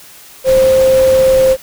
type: tone in noise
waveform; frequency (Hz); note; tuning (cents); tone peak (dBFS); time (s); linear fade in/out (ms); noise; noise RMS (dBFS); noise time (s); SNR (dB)
sine; 525; C5; +6; -6; 0.44-1.57; 50; pink; -23; 0.44-1.57; +14
effects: white hiss -38 dBFS RMS until 1.62 s